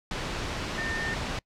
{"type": "tone in noise", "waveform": "sine", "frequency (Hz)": 1812, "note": "A#6", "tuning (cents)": -50, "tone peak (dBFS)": -31, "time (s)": [0.78, 1.14], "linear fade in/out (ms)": 2, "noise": "pink", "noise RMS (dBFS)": -32, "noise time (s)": [0.11, 1.39], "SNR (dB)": -2, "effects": ["noise-tail reverb RT60 0.1 s tail -25 dB re dry", "low-pass 5000 Hz 12 dB/octave"]}